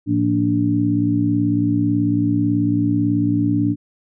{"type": "harmonic tone with a mistuned harmonic", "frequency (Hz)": 58.2, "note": "A#1", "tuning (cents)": -2, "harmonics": [2, 3, 4, 5], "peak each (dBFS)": [-21, -25, -24, -17], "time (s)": [0.06, 3.76], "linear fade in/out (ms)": 50, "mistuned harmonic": 2, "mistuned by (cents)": -80, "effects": []}